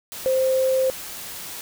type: tone in noise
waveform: sine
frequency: 523.3 Hz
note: C5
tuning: in tune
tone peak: -17 dBFS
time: 0.26-0.9 s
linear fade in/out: 0 ms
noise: white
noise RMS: -35 dBFS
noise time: 0.12-1.61 s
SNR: +15 dB
effects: none